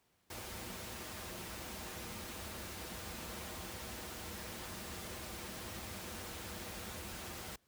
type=noise with comb filter; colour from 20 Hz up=pink; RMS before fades=-45 dBFS; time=0.3-7.56 s; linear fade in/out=5 ms; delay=7.1 ms; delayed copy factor=-0.5; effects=pink hiss -75 dBFS RMS until 7.67 s + high-pass 60 Hz 12 dB/octave